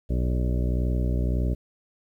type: harmonic tone with a mistuned harmonic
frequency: 61.74 Hz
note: B1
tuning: in tune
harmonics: 1 / 2 / 3 / 4 / 5 / 6 / 7 / 9 / 10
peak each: -23 / -29 / -33 / -35 / -37 / -39 / -40 / -42 / -43 dBFS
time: 0.09-1.55 s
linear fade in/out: 20 ms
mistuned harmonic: 10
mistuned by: -26 cents
effects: 10-bit